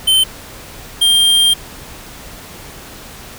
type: tone pair in turn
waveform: square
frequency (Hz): 3085 / 3192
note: G7 / G7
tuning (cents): -28 / +31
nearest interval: minor second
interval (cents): 59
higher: second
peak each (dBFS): -9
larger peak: neither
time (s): 0.07-0.24 / 1.01-1.54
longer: second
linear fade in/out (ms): 10
effects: pink hiss -34 dBFS RMS until 3.38 s